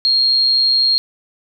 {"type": "tone", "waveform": "sine", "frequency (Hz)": 4244, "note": "C8", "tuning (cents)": 24, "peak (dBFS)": -11, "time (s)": [0.05, 0.98], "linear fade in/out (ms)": 0, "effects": []}